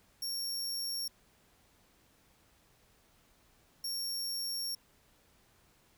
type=tone bursts at uneven times; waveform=sawtooth; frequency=5520 Hz; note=F8; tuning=21 cents flat; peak=-32 dBFS; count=2; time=0.22-1.08 / 3.84-4.75 s; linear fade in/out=5 ms; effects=pink hiss -67 dBFS RMS until 5.97 s